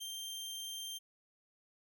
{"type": "tone", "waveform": "sawtooth", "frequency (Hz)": 3161, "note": "G7", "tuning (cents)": 14, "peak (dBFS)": -38, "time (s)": [0, 0.99], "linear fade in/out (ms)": 20, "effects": []}